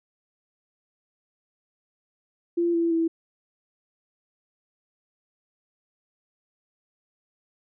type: tone with pitch steps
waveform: sine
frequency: 342.7 / 335.8 / 329.1 Hz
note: F4 / E4 / E4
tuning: -33 / +32 / -3 cents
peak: -20 dBFS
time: 2.57-3.08 s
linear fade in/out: 10 ms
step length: 170 ms
effects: none